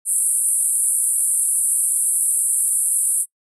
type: band-pass noise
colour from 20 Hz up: white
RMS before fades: -19 dBFS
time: 0.05-3.26 s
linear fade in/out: 50 ms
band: 8400 to 11000 Hz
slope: 96 dB/octave
effects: noise-tail reverb RT60 0.1 s tail -25 dB re dry